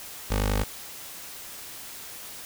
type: tone with notch filter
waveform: 15% pulse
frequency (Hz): 50.9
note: G#1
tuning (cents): -34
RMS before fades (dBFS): -25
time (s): 0.3-0.64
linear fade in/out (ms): 10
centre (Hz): 140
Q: 1
effects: white hiss -41 dBFS RMS until 2.45 s